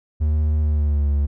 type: tone with pitch glide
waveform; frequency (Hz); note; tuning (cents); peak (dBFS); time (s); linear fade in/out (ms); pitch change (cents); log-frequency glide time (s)
triangle; 76.3 to 71.6; D#2 to D2; -33 to -43; -14; 0.2-1.27; 20; -110; 0.61-1.08
effects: none